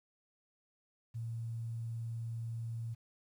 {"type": "tone with quantisation", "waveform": "sine", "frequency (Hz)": 114.9, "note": "A#2", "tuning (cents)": -25, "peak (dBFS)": -37, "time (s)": [1.14, 2.95], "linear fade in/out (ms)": 20, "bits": 11, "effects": []}